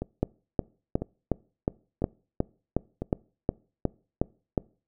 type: two click trains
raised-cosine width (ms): 2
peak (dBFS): -17 / -10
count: 4 / 13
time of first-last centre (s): 0.02-3.02 / 0.23-4.578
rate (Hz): 1 / 2.76
effects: noise-tail reverb RT60 0.4 s tail -24 dB re dry